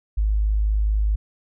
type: tone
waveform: sine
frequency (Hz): 52.3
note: G#1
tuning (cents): +13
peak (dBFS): -17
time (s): 0.17-1.16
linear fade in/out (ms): 10
effects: none